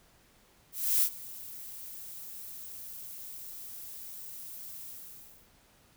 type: noise with ADSR envelope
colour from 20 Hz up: violet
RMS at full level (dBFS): -24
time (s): 0.72-5.49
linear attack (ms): 300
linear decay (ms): 74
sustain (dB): -20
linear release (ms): 620
effects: pink hiss -63 dBFS RMS until 5.96 s